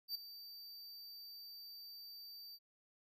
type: tone with ADSR envelope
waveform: square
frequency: 4639 Hz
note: D8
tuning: 22 cents flat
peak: -37 dBFS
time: 0.08-2.59 s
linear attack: 70 ms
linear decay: 7 ms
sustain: -14 dB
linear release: 47 ms
effects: none